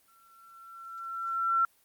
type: tone with exponential growth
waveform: sine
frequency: 1352 Hz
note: E6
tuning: 43 cents sharp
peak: -21 dBFS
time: 0.08-1.65 s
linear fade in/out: 2 ms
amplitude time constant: 340 ms
effects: white hiss -66 dBFS RMS until 1.84 s + Opus 32 kbps